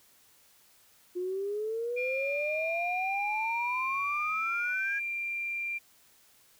sine exponential sweep, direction up, 353.9 to 1661.2 Hz, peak -30 dBFS, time 1.15-5 s, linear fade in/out 20 ms
sine tone with pitch glide, 2400 to 2378 Hz, D7 to D7, +37 to +21 cents, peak -31 dBFS, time 1.96-5.79 s, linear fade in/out 20 ms, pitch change -16 cents, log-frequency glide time 3.08-3.28 s
effects tanh soft clip ceiling -20 dBFS + white hiss -62 dBFS RMS until 6.59 s

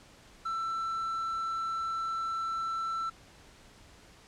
triangle tone, 1335 Hz, E6, 22 cents sharp, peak -29 dBFS, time 0.45-3.1 s, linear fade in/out 10 ms, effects pink hiss -56 dBFS RMS until 4.27 s + low-pass 8000 Hz 12 dB/octave

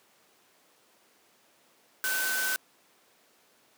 sine tone in noise, 1521 Hz, F#6, 47 cents sharp, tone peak -29 dBFS, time 2.04-2.56 s, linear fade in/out 0 ms, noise white, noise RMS -32 dBFS, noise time 2.04-2.56 s, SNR 0 dB, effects pink hiss -63 dBFS RMS until 3.77 s + high-pass 300 Hz 12 dB/octave

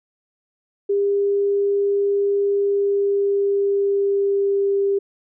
sine tone with pitch glide, 401.6 to 397.2 Hz, G4 to G4, +42 to +23 cents, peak -16 dBFS, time 0.89-4.99 s, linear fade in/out 10 ms, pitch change -19 cents, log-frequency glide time 2.53-4.77 s, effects none

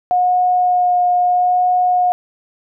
sine tone with vibrato, 721 Hz, F#5, 45 cents flat, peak -11 dBFS, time 0.11-2.12 s, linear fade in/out 0 ms, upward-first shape sine, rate 0.77 Hz, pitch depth 12 cents each way, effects none

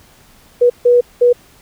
sine tone bursts at uneven times, 486.3 Hz, B4, 27 cents flat, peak -6 dBFS, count 3, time 0.61-0.7 / 0.85-1.01 / 1.21-1.33 s, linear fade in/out 10 ms, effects pink hiss -47 dBFS RMS until 1.61 s

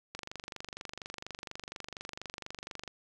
click train, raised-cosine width 0.2 ms, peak -23 dBFS, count 67, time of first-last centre 0.15-2.877 s, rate 24.2 Hz, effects none

